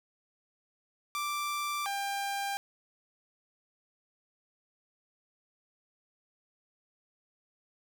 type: tone pair in turn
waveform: sawtooth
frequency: 1174.7 / 796.6 Hz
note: D6 / G5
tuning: 0 / +28 cents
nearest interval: perfect fifth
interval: 672 cents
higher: first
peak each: -28 dBFS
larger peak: neither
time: 1.15-1.86 / 1.86-2.57 s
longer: neither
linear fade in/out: 0 ms
effects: none

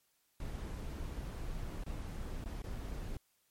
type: noise with dropouts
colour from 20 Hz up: brown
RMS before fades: -41 dBFS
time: 0.4-3.17 s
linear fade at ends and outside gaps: 2 ms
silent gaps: 1.838-1.863 / 2.442-2.458 / 2.621-2.639 s
effects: white hiss -75 dBFS RMS until 3.5 s + MP3 64 kbps

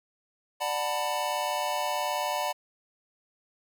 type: chord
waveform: square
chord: B minor seventh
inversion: first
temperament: just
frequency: 592.7 / 740.8 / 889 / 987.8 Hz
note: D5 / F#5 / A5 / B5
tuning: +16 / +2 / +18 / 0 cents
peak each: -34 dBFS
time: 0.6-2.53 s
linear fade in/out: 20 ms
effects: none

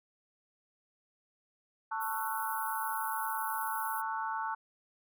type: chord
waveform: sine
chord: F# minor seventh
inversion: first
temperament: just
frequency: 888 / 1110 / 1332 / 1480 Hz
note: A5 / C#6 / E6 / F#6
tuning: +16 / +2 / +18 / 0 cents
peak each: -35 / -39 / -41 / -41 dBFS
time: 1.91-4.55 s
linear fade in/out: 10 ms
type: high-pass noise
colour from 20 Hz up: pink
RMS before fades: -43 dBFS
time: 2-4.02 s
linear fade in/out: 20 ms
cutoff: 10000 Hz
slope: 96 dB/octave
effects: none

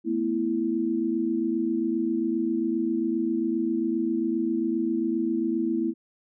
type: chord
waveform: sine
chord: A suspended second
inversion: none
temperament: just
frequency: 220 / 247.5 / 330 Hz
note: A3 / B3 / E4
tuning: 0 / +4 / +2 cents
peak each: -30 / -29 / -25 dBFS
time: 0.04-5.94 s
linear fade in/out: 50 ms
effects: none

